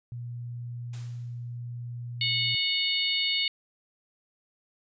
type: tone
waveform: sine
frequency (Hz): 120.2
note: B2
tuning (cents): -46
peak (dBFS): -34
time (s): 0.12-2.55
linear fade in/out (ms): 0
type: noise with exponential decay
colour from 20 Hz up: white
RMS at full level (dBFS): -46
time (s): 0.93-1.58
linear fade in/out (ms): 5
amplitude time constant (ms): 140
type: harmonic tone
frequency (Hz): 733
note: F#5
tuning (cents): -16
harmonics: 3 / 4 / 5 / 6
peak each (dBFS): -31 / -29 / -30 / -31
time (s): 2.21-3.48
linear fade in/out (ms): 2
effects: resampled to 16000 Hz